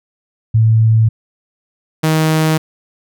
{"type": "tone pair in turn", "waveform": ["sine", "sawtooth"], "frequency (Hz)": [111.5, 157.68], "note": ["A2", "D#3"], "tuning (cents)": [23, 23], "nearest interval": "tritone", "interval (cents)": 600, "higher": "second", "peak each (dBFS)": -7, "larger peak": "neither", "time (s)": [[0.54, 1.09], [2.03, 2.58]], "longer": "neither", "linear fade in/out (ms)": 10, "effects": []}